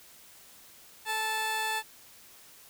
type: tone pair together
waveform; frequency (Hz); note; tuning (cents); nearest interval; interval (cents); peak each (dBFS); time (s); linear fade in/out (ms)
15% pulse; 438 / 876; A4 / A5; -8 / -8; octave; 1200; -34 / -24; 1.05-1.83; 50
effects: white hiss -54 dBFS RMS until 2.69 s